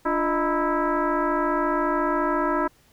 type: tone with frequency modulation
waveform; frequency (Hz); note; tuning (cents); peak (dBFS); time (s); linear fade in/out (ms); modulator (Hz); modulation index
sine; 349.2; F4; 0; -20; 0.05-2.68; 10; 322; 3.6
effects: pink hiss -59 dBFS RMS until 2.92 s